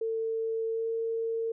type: tone with pitch glide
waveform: sine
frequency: 449.2 to 454.2 Hz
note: A4 to A#4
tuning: +36 to -45 cents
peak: -28 dBFS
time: 0.01-1.52 s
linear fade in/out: 5 ms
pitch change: +19 cents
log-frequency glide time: 0.64-0.91 s
effects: none